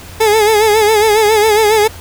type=tone with vibrato; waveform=30% pulse; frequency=429 Hz; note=A4; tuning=44 cents flat; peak=-5 dBFS; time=0.2-1.88 s; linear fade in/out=10 ms; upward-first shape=sine; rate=7.3 Hz; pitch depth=71 cents each way; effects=added 86 Hz sine -34 dBFS peak until 2 s + pink hiss -34 dBFS RMS until 2 s